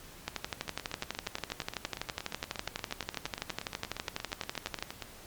two click trains, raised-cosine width 0.2 ms, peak -15 / -20 dBFS, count 56 / 38, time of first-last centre 0.28-4.825 / 0.68-5.023 s, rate 12.1 / 8.52 Hz, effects pink hiss -51 dBFS RMS until 5.26 s + MP3 96 kbps

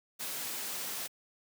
white noise, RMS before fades -38 dBFS, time 0.19-1.08 s, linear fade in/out 20 ms, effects high-pass 150 Hz 12 dB/octave

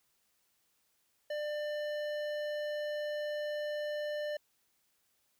sine tone with hard clipping, 596 Hz, D5, 25 cents sharp, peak -36 dBFS, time 1.3-4.37 s, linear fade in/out 5 ms, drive 13 dB, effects white hiss -75 dBFS RMS until 5.39 s

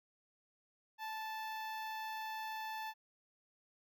sawtooth tone with notch filter, 877 Hz, A5, 6 cents flat, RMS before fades -43 dBFS, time 0.98-2.94 s, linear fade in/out 50 ms, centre 8500 Hz, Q 0.62, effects none

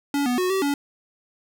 square tone with pitch steps, 283.9 / 246.4 / 366.2 / 384.1 / 284.2 Hz, C#4 / B3 / F#4 / G4 / C#4, +41 / -4 / -18 / -35 / +43 cents, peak -21 dBFS, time 0.14-0.74 s, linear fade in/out 2 ms, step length 120 ms, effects none

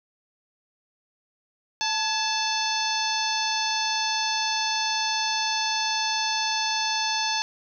harmonic tone with a mistuned harmonic, 879 Hz, A5, 2 cents flat, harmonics 1 / 2 / 3 / 4 / 5 / 6 / 7, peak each -28 / -33 / -32 / -32 / -30 / -32 / -33 dBFS, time 1.81-7.42 s, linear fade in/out 0 ms, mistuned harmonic 2, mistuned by -69 cents, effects none

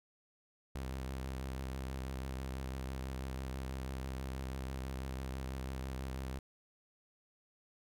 sawtooth tone with vibrato, 65.7 Hz, C2, 8 cents sharp, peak -35 dBFS, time 0.75-6.39 s, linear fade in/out 5 ms, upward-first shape sine, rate 6.1 Hz, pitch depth 33 cents each way, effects none

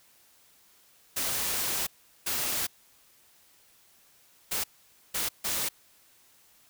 white noise bursts at uneven times, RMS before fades -30 dBFS, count 5, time 1.16-1.87 / 2.26-2.67 / 4.51-4.64 / 5.14-5.29 / 5.44-5.69 s, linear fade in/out 10 ms, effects white hiss -61 dBFS RMS until 6.69 s

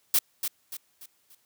blue noise with echo, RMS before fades -21 dBFS, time 0.14-0.19 s, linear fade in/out 5 ms, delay 290 ms, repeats 4, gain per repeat -8 dB, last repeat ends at 1.35 s, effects white hiss -68 dBFS RMS until 1.45 s + high-pass 60 Hz 12 dB/octave

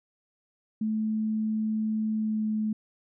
sine tone with pitch glide, 217.4 to 215.6 Hz, A3 to A3, -21 to -35 cents, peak -25 dBFS, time 0.81-2.73 s, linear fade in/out 5 ms, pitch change -14 cents, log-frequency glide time 2.14-2.48 s, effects none

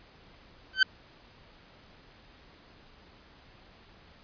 sawtooth tone with exponential growth, 1537 Hz, G6, 35 cents flat, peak -11 dBFS, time 0.73-0.83 s, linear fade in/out 5 ms, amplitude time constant 21 ms, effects pink hiss -56 dBFS RMS until 4.23 s + resampled to 11025 Hz

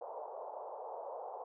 pink band-pass noise, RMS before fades -45 dBFS, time 0.01-1.44 s, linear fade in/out 5 ms, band 480 to 960 Hz, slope 48 dB/octave, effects none

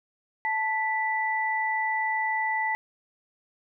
sine tone pair together, 878.1 / 1975.5 Hz, A5 / B6, -4 / 0 cents, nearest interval octave + major second, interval 1404 cents, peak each -27 dBFS, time 0.45-2.75 s, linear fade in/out 0 ms, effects none

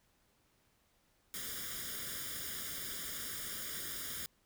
white noise with comb filter, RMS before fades -42 dBFS, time 1.34-4.26 s, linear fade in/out 0 ms, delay 0.58 ms, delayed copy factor +0.85, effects pink hiss -73 dBFS RMS until 4.45 s

